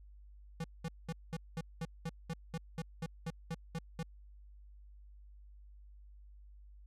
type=tone bursts; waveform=square; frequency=163.9 Hz; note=E3; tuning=10 cents flat; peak=-37 dBFS; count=15; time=0.6-4.03 s; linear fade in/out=5 ms; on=42 ms; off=200 ms; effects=added 50 Hz sine -53 dBFS peak until 6.86 s + low-pass 10000 Hz 12 dB/octave